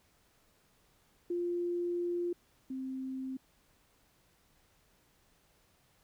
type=tone pair in turn; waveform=sine; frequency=349.2 / 262.5 Hz; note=F4 / C4; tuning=0 / +6 cents; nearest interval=perfect fourth; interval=494 cents; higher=first; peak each=-31 / -36 dBFS; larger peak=first; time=1.3-2.33 / 2.7-3.37 s; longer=first; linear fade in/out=5 ms; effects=pink hiss -69 dBFS RMS until 6.03 s